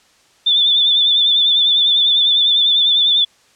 sine tone with vibrato, 3520 Hz, A7, in tune, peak -10 dBFS, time 0.46-3.25 s, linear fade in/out 10 ms, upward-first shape sine, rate 10 Hz, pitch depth 51 cents each way, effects white hiss -53 dBFS RMS until 3.55 s + low-pass 7000 Hz 12 dB/octave

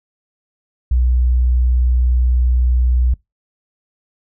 sine tone, 61.74 Hz, B1, in tune, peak -11 dBFS, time 0.91-3.14 s, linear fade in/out 5 ms, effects noise-tail reverb RT60 0.2 s tail -24 dB re dry

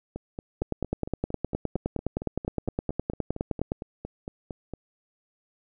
two click trains, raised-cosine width 2 ms, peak -21 / -13 dBFS, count 21 / 31, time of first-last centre 0.16-4.737 / 0.62-3.719 s, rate 4.37 / 9.68 Hz, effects none

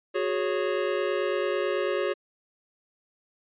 square chord, F# suspended second, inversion none, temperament equal with one note detuned, 366.2 / 415.3 / 554.4 Hz, F#4 / G#4 / C#5, -18 / 0 / 0 cents, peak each -30 dBFS, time 0.14-2.14 s, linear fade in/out 20 ms, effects resampled to 8000 Hz

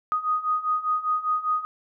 sine beating tone pair, 1242 / 1247 Hz, D#6 / D#6, -3 / +3 cents, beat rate 5 Hz, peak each -27 / -24 dBFS, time 0.12-1.65 s, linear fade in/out 0 ms, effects none

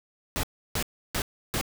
pink noise bursts, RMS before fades -28 dBFS, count 4, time 0.36-1.612 s, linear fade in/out 0 ms, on 73 ms, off 320 ms, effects none

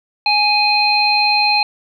harmonic tone, 832 Hz, G#5, 3 cents sharp, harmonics 1 / 3 / 5, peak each -16 / -16 / -16 dBFS, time 0.26-1.63 s, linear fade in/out 2 ms, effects 8-bit

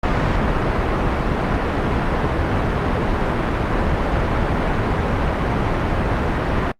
pink low-pass noise, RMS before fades -19 dBFS, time 0.03-6.72 s, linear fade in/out 5 ms, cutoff 1600 Hz, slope 12 dB/octave, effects noise-tail reverb RT60 0.1 s tail -23 dB re dry + Opus 48 kbps

